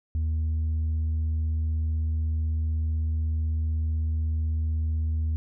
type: tone with tanh clipping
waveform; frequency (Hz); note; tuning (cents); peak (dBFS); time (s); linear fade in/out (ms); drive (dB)
sine; 79; D#2; +27; -24; 0.15-5.36; 0; 2
effects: none